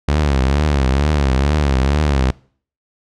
sawtooth tone with vibrato, 70.3 Hz, C#2, 25 cents sharp, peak -9 dBFS, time 0.08-2.31 s, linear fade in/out 5 ms, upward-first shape triangle, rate 2.2 Hz, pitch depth 170 cents each way, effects noise-tail reverb RT60 0.5 s tail -24 dB re dry + low-pass 6000 Hz 12 dB/octave

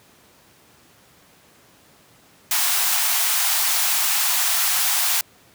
white high-pass noise, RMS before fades -20 dBFS, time 2.51-5.21 s, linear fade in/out 2 ms, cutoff 670 Hz, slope 96 dB/octave, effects pink hiss -53 dBFS RMS until 5.54 s + high-pass 100 Hz 12 dB/octave

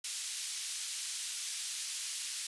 white band-pass noise, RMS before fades -39 dBFS, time 0.04-2.47 s, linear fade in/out 5 ms, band 3000 to 9700 Hz, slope 12 dB/octave, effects resampled to 24000 Hz

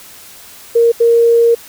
sine tone bursts at uneven times, 466.2 Hz, A#4, in tune, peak -6 dBFS, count 2, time 0.75-0.92 / 1-1.55 s, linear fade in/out 10 ms, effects white hiss -37 dBFS RMS until 1.68 s

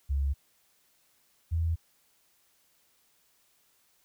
sine tone pair in turn, 69.3 / 82.41 Hz, C#2 / E2, 0 / 0 cents, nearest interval minor third, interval 300 cents, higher second, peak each -25 dBFS, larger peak neither, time 0.09-0.34 / 1.51-1.76 s, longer neither, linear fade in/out 20 ms, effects white hiss -68 dBFS RMS until 4.04 s

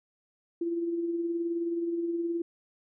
sine tone with tremolo, 339 Hz, E4, 49 cents sharp, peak -26 dBFS, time 0.61-2.42 s, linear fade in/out 5 ms, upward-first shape sine, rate 19 Hz, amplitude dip 40%, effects none

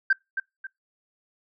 sine tone with echo, 1568 Hz, G6, in tune, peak -15 dBFS, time 0.1-0.13 s, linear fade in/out 5 ms, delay 270 ms, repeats 2, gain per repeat -9 dB, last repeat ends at 0.67 s, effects noise-tail reverb RT60 0.2 s tail -24 dB re dry + tanh soft clip ceiling -12 dBFS

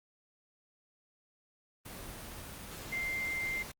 sine tone in noise, 2093 Hz, C7, in tune, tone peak -33 dBFS, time 2.92-3.63 s, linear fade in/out 10 ms, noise pink, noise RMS -45 dBFS, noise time 1.85-3.72 s, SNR +9 dB, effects Opus 24 kbps

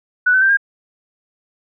sine tone with pitch steps, 1480 / 1523.4 / 1568 / 1614 Hz, F#6 / G6 / G6 / G#6, 0 / -50 / 0 / -50 cents, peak -10 dBFS, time 0.26-0.572 s, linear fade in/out 10 ms, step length 78 ms, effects none

